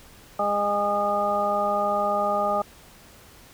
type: harmonic tone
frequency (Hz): 204.4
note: G#3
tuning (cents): -27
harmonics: 1 / 2 / 3 / 4 / 6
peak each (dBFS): -34 / -34 / -25 / -26 / -26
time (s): 0.39-2.62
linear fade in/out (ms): 5
effects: pink hiss -50 dBFS RMS until 3.53 s